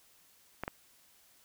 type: clicks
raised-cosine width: 0.5 ms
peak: -20 / -20 dBFS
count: 2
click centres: 0.636 / 0.679 s
effects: white hiss -64 dBFS RMS until 1.44 s

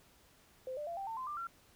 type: tone with pitch steps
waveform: sine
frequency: 517 / 593.9 / 682.2 / 783.6 / 900.1 / 1034 / 1187.8 / 1364.4 Hz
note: C5 / D5 / F5 / G5 / A5 / C6 / D6 / F6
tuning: -21 / +19 / -41 / -1 / +39 / -21 / +19 / -41 cents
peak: -38 dBFS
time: 0.67-1.47 s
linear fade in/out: 2 ms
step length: 100 ms
effects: pink hiss -65 dBFS RMS until 1.75 s

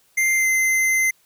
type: tone with pitch glide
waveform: square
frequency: 2093 to 2069 Hz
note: C7 to C7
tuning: 0 to -20 cents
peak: -17 dBFS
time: 0.17-1.11 s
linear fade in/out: 10 ms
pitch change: -20 cents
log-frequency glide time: 0.35-0.47 s
effects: white hiss -60 dBFS RMS until 1.25 s

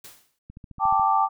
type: noise with exponential decay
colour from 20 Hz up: white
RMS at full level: -40 dBFS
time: 0.04-0.39 s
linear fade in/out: 5 ms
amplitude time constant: 76 ms
type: click train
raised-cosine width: 5 ms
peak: -29 dBFS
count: 8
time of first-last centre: 0.5-0.996 s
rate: 14.1 Hz
type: chord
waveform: sine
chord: G suspended second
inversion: none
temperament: equal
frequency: 784 / 880 / 1174.7 Hz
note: G5 / A5 / D6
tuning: 0 / 0 / 0 cents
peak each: -22 dBFS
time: 0.79-1.29 s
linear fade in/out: 50 ms
effects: none

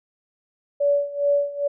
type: tone with tremolo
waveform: sine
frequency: 572 Hz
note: D5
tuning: 46 cents flat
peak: -15 dBFS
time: 0.8-1.68 s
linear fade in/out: 10 ms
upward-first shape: sine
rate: 2.4 Hz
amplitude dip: 85%
effects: none

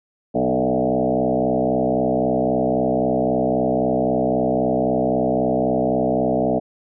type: tone with frequency modulation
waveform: sine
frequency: 441.8 Hz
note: A4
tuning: 7 cents sharp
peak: -16 dBFS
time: 0.34-6.6 s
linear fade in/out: 20 ms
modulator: 63.8 Hz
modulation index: 4.2
effects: none

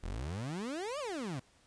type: exponential two-way sweep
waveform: 30% pulse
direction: up then down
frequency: 38.24 to 620 to 119.4 Hz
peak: -34 dBFS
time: 0.03-1.4 s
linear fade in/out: 10 ms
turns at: 0.99 s
effects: pink hiss -66 dBFS RMS until 1.66 s + resampled to 22050 Hz

